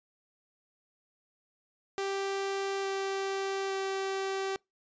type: tone with pitch steps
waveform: sawtooth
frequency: 392 / 389.5 / 387.1 Hz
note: G4 / G4 / G4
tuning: 0 / -11 / -22 cents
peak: -27 dBFS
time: 1.98-4.56 s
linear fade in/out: 0 ms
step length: 860 ms
effects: noise-tail reverb RT60 0.2 s tail -26 dB re dry + resampled to 16000 Hz